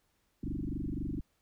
sine tone with frequency modulation, 164.5 Hz, E3, 3 cents flat, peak -33 dBFS, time 0.43-1.21 s, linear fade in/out 5 ms, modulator 23.9 Hz, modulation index 6.4, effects pink hiss -75 dBFS RMS until 1.41 s

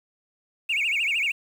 sine tone with vibrato, 2489 Hz, D#7, in tune, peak -20 dBFS, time 0.69-1.32 s, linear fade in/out 10 ms, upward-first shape sine, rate 13 Hz, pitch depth 230 cents each way, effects tanh soft clip ceiling -19 dBFS + 8-bit

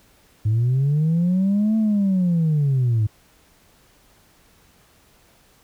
sine linear two-way sweep, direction up then down, 103.83 to 222.1 to 103.83 Hz, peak -14 dBFS, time 0.45-3.07 s, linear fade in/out 10 ms, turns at 1.77 s, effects tanh soft clip ceiling -14 dBFS + pink hiss -56 dBFS RMS until 5.63 s

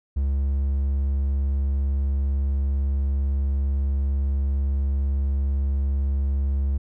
triangle tone, 68.9 Hz, C#2, 10 cents flat, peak -18 dBFS, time 0.16-6.78 s, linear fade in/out 10 ms, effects none

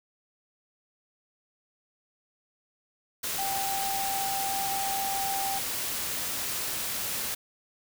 sine tone in noise, 784 Hz, G5, in tune, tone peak -30 dBFS, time 3.38-5.59 s, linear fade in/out 10 ms, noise white, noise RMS -32 dBFS, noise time 3.23-7.35 s, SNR -1 dB, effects none

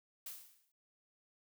blue noise with exponential decay, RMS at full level -43 dBFS, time 0.26-0.72 s, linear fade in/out 5 ms, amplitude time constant 100 ms, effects none

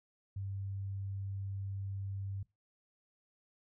sine tone, 98 Hz, G2, in tune, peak -37 dBFS, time 0.36-2.43 s, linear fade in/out 5 ms, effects noise-tail reverb RT60 0.2 s tail -20 dB re dry

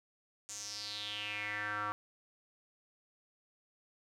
square tone with band-pass filter sweep, 104.3 Hz, G#2, 8 cents sharp, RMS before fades -40 dBFS, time 0.49-1.92 s, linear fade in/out 0 ms, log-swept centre 7100 to 1200 Hz, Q 5.3, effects none

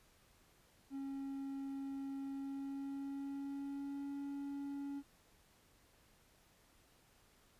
triangle tone with pitch glide, 273.6 to 281 Hz, C#4 to C#4, -23 to +24 cents, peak -39 dBFS, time 0.9-5.03 s, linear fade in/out 50 ms, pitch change +47 cents, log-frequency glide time 2.25-4.18 s, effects pink hiss -69 dBFS RMS until 7.59 s + resampled to 32000 Hz

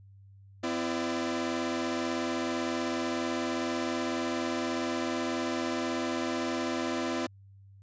sawtooth tone cluster, 256.1 / 336.2 / 594 Hz, C4 / E4 / D5, -37 / +34 / +20 cents, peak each -29 / -29 / -34 dBFS, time 0.63-7.27 s, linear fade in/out 10 ms, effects added 98 Hz sine -51 dBFS peak until 7.82 s + resampled to 16000 Hz

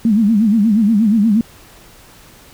sine tone with vibrato, 215.1 Hz, A3, 39 cents flat, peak -9 dBFS, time 0.05-1.41 s, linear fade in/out 2 ms, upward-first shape sine, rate 8.4 Hz, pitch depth 140 cents each way, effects pink hiss -43 dBFS RMS until 2.53 s

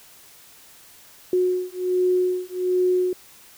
sine beating tone pair, 364 / 365.3 Hz, F#4 / F#4, -28 / -22 cents, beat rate 1.3 Hz, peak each -22 dBFS, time 1.33-3.13 s, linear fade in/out 2 ms, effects white hiss -49 dBFS RMS until 3.57 s

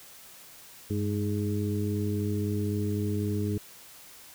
harmonic tone with a mistuned harmonic, 103.83 Hz, G#2, in tune, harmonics 1 / 2 / 3 / 4, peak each -29 / -32 / -34 / -35 dBFS, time 0.9-3.58 s, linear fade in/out 5 ms, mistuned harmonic 1, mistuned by -74 cents, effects white hiss -50 dBFS RMS until 4.34 s

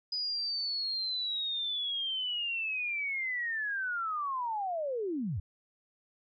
sine linear sweep, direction down, 4978 to 73.42 Hz, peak -31 dBFS, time 0.12-5.4 s, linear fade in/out 5 ms, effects none

